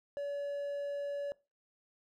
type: tone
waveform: triangle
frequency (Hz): 570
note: C#5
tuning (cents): +48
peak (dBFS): -33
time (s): 0.17-1.32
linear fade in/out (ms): 0
effects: noise-tail reverb RT60 0.3 s tail -22 dB re dry